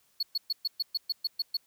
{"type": "tone bursts", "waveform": "triangle", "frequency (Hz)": 4377, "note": "C#8", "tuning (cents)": -23, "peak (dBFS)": -25, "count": 10, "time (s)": [0.2, 1.57], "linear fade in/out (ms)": 5, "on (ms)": 29, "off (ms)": 120, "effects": ["white hiss -68 dBFS RMS until 1.66 s"]}